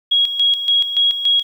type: tone with tremolo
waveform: sine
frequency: 3307 Hz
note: G#7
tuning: 8 cents flat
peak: -11 dBFS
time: 0.11-1.43 s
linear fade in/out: 10 ms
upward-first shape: square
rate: 3.5 Hz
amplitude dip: 65%
effects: 8-bit